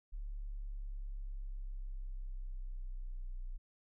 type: linear sweep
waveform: sine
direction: down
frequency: 35.84 to 30.29 Hz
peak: -39 dBFS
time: 0.12-3.58 s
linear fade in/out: 20 ms
effects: none